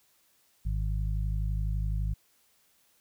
harmonic tone, 51.91 Hz, G#1, in tune, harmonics 1 / 2 / 3, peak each -28 / -34 / -38 dBFS, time 0.65-2.14 s, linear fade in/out 10 ms, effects white hiss -67 dBFS RMS until 3 s

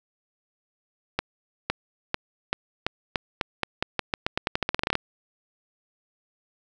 accelerating click train, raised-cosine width 0.3 ms, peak -7 dBFS, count 24, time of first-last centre 1.19-4.954 s, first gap 510 ms, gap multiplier 0.87, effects none

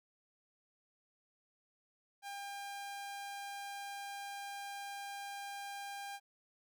sawtooth tone, 801 Hz, G5, 37 cents sharp, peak -39 dBFS, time 2.22-6.2 s, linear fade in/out 50 ms, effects none

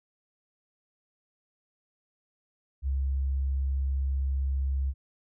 sine tone, 67.6 Hz, C#2, 43 cents flat, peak -25 dBFS, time 2.82-4.94 s, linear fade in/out 50 ms, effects none

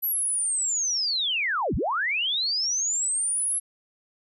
sine linear two-way sweep, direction down then up, 12000 to 33.6 to 11150 Hz, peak -23 dBFS, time 0.02-3.6 s, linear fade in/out 20 ms, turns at 1.75 s, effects none

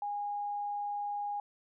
sine tone, 820 Hz, G#5, 22 cents flat, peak -33 dBFS, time 0.02-1.4 s, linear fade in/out 2 ms, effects none

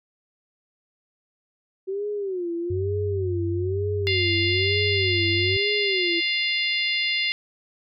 sine tone with vibrato, 375.2 Hz, F#4, 24 cents sharp, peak -25 dBFS, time 1.87-6.21 s, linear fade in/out 20 ms, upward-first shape sine, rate 1.1 Hz, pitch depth 180 cents each way
sine tone with pitch glide, 94.4 to 96.44 Hz, F#2 to G2, +35 to -28 cents, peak -25 dBFS, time 2.7-5.57 s, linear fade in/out 5 ms, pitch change +37 cents, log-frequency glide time 4.17-5.26 s
harmonic tone, 698.5 Hz, F5, in tune, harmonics 3 / 4 / 5 / 6 / 7, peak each -25 / -27 / -29 / -31 / -32 dBFS, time 4.07-7.32 s, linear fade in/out 0 ms
effects none

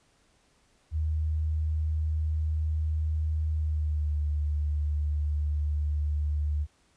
sine tone with pitch glide, 77.8 to 74.37 Hz, D#2 to D2, 0 to +22 cents, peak -25 dBFS, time 0.91-6.67 s, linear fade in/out 50 ms, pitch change -78 cents, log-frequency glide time 3.52-4.22 s, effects pink hiss -66 dBFS RMS until 6.96 s + resampled to 22050 Hz

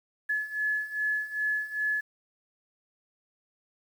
sine beating tone pair, 1709 / 1711.5 Hz, G#6 / A6, +49 / -48 cents, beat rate 2.5 Hz, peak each -32 / -29 dBFS, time 0.29-2.01 s, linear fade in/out 10 ms, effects 9-bit

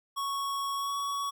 square tone with pitch glide, 1108.7 to 1122.9 Hz, C#6 to C#6, 0 to +22 cents, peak -31 dBFS, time 0.16-1.31 s, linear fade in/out 20 ms, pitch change +22 cents, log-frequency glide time 0.75-0.94 s, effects none

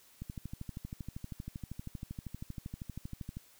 click train, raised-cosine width 5 ms, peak -28 dBFS, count 41, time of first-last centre 0.22-3.37 s, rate 12.7 Hz, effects white hiss -62 dBFS RMS until 3.59 s

